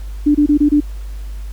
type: tone bursts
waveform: sine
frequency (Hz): 294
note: D4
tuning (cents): +2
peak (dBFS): -8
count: 5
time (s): 0.26-0.805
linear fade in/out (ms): 10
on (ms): 89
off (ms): 25
effects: added 50 Hz sine -24 dBFS peak until 1.52 s + pink hiss -46 dBFS RMS until 1.52 s